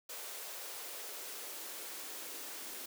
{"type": "noise with high-pass filter sweep", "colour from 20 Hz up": "white", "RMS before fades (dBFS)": -45, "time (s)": [0.09, 2.86], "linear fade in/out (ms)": 5, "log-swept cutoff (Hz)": [500, 300], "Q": 1.9, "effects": []}